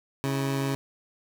20% pulse tone pair together, 137.19 / 326.7 Hz, C#3 / E4, -18 / -15 cents, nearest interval octave + minor third, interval 1503 cents, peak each -21 / -32 dBFS, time 0.24-0.75 s, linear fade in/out 0 ms, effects none

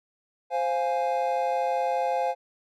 triangle chord, F minor, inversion second, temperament equal, 523.3 / 698.5 / 830.6 Hz, C5 / F5 / Ab5, 0 / 0 / 0 cents, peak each -26 dBFS, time 0.5-2.35 s, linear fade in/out 50 ms, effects none

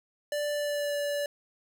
square tone with pitch glide, 587.3 to 578.5 Hz, D5 to D5, 0 to -26 cents, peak -29 dBFS, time 0.32-1.26 s, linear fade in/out 2 ms, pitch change -26 cents, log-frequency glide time 0.52-0.98 s, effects none

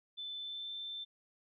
sine tone with pitch glide, 3520 to 3551 Hz, A7 to A7, 0 to +15 cents, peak -40 dBFS, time 0.17-1.05 s, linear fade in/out 20 ms, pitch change +15 cents, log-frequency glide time 0.38-0.73 s, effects none

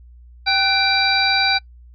harmonic tone with a mistuned harmonic, 784 Hz, G5, in tune, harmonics 1 / 2 / 3 / 5 / 6, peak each -21 / -21 / -21 / -21 / -21 dBFS, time 0.46-1.59 s, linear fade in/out 20 ms, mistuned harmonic 2, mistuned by -76 cents, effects noise-tail reverb RT60 0.1 s tail -25 dB re dry + added 60 Hz sine -41 dBFS peak until 1.94 s

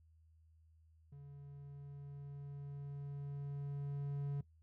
triangle tone with level ramp, 141.7 Hz, C#3, 38 cents sharp, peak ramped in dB -49 to -34 dBFS, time 1.12-4.41 s, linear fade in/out 5 ms, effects noise-tail reverb RT60 0.1 s tail -19 dB re dry + added 80 Hz sine -64 dBFS peak until 4.62 s

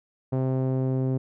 sawtooth tone with low-pass filter sweep, 130.81 Hz, C3, in tune, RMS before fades -25 dBFS, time 0.32-1.18 s, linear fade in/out 10 ms, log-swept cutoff 620 to 410 Hz, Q 1.1, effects none

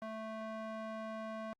square tone with band-pass filter, 220 Hz, A3, in tune, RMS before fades -43 dBFS, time 0.02-1.53 s, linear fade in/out 0 ms, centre 830 Hz, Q 1.1, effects Opus 32 kbps

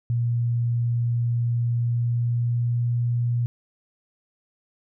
sine tone with pitch glide, 118.7 to 119.8 Hz, A#2 to A#2, +32 to +48 cents, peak -20 dBFS, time 0.1-3.46 s, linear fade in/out 0 ms, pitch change +16 cents, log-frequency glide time 1.72-2.95 s, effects none

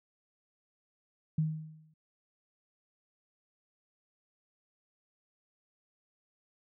sine tone with exponential decay, 156.6 Hz, D#3, 11 cents sharp, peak -24 dBFS, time 1.38-1.94 s, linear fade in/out 5 ms, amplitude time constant 120 ms, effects none

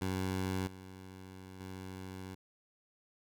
15% pulse tone with level steps, 93.9 Hz, F#2, 26 cents sharp, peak -27 / -42 / -37 dBFS, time 0.01-2.35 s, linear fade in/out 10 ms, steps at 0.67 / 1.6 s, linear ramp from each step 2 ms, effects none

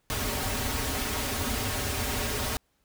pink noise with comb filter, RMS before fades -30 dBFS, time 0.1-2.57 s, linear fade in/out 0 ms, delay 5.9 ms, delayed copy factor -0.85, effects pink hiss -72 dBFS RMS until 2.84 s

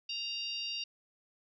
harmonic tone, 932 Hz, A#5, 1 cent flat, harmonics 3 / 4 / 5 / 6, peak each -38 / -45 / -40 / -46 dBFS, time 0.09-0.84 s, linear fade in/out 5 ms, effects none

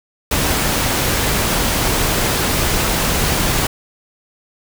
pink noise, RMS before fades -17 dBFS, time 0.31-3.67 s, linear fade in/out 5 ms, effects none

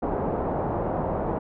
white low-pass noise, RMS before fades -27 dBFS, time 0.02-1.39 s, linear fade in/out 10 ms, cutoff 820 Hz, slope 24 dB/octave, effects none

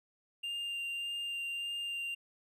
triangle tone with vibrato, 2794 Hz, F7, in tune, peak -34 dBFS, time 0.43-2.15 s, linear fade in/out 10 ms, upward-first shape sine, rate 1.7 Hz, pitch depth 9 cents each way, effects none

